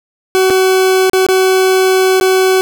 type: tone with dropouts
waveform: 40% pulse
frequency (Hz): 376.6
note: F#4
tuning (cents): +31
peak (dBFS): -7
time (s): 0.35-2.61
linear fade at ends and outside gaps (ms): 0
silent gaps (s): 0.5-0.505 / 1.097-1.133 / 1.265-1.287 / 2.2-2.211
effects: none